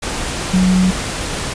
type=tone in noise; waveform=sine; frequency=185 Hz; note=F#3; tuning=in tune; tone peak=-10 dBFS; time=0.53-0.91 s; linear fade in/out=10 ms; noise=pink; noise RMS=-22 dBFS; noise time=0.02-1.54 s; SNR=+9 dB; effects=resampled to 22050 Hz